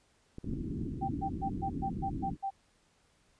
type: clicks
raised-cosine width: 3 ms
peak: -29 dBFS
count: 3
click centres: 0.384 / 0.444 / 0.536 s
type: low-pass noise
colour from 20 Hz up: white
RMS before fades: -37 dBFS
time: 0.43-2.37 s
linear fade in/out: 50 ms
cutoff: 330 Hz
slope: 48 dB/octave
type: tone bursts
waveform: sine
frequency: 782 Hz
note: G5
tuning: 4 cents flat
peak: -31 dBFS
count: 8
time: 1.01-2.506 s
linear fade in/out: 20 ms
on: 82 ms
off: 120 ms
effects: pink hiss -69 dBFS RMS until 3.39 s + resampled to 22050 Hz